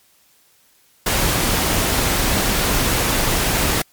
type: noise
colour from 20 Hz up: pink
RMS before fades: -18 dBFS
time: 1.06-3.82 s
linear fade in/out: 5 ms
effects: white hiss -56 dBFS RMS until 3.92 s + MP3 96 kbps